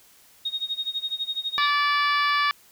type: tone with tremolo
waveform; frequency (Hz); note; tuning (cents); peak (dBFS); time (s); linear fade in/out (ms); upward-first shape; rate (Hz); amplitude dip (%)
sine; 3729; A#7; 0; -23; 0.45-1.7; 5; sine; 12; 90
type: harmonic tone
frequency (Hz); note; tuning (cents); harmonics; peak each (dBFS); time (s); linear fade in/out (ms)
580; D5; -22; 2 / 3 / 4 / 5 / 6 / 7 / 8 / 9; -22 / -26 / -28 / -34 / -32 / -38 / -34 / -40; 1.58-2.51; 0
effects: white hiss -55 dBFS RMS until 2.71 s